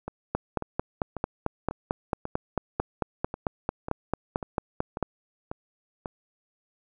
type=two click trains; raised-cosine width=1 ms; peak=-11 / -19 dBFS; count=22 / 12; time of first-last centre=0.35-5.027 / 0.08-6.058 s; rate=4.49 / 1.84 Hz; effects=none